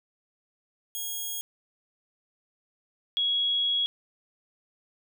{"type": "tone pair in turn", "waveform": ["5% pulse", "sine"], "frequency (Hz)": [3300, 3327], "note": ["G#7", "G#7"], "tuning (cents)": [-12, 2], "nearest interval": "unison", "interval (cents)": 14, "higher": "second", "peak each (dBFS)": -23, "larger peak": "neither", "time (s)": [[0.95, 1.41], [3.17, 3.86]], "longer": "second", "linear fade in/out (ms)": 0, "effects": []}